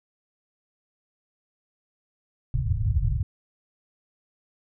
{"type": "low-pass noise", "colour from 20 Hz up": "white", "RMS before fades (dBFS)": -24, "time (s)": [2.54, 3.23], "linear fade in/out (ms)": 2, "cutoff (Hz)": 140, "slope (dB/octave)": 96, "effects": []}